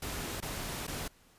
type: noise with dropouts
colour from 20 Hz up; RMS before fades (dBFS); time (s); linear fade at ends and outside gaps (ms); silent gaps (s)
pink; -38; 0.02-1.08; 5; 0.404-0.424 / 0.869-0.877
effects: pink hiss -63 dBFS RMS until 1.38 s + resampled to 32000 Hz